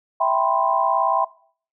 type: chord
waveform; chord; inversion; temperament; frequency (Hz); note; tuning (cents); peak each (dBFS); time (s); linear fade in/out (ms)
sine; C major seventh; first; equal; 659.3 / 784 / 987.8 / 1046.5; E5 / G5 / B5 / C6; 0 / 0 / 0 / 0; -22; 0.2-1.25; 10
effects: noise-tail reverb RT60 0.5 s tail -20 dB re dry